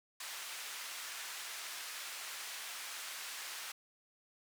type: band-pass noise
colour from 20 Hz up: pink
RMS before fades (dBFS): -45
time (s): 0.2-3.72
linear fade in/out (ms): 5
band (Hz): 1400 to 13000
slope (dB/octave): 12
effects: none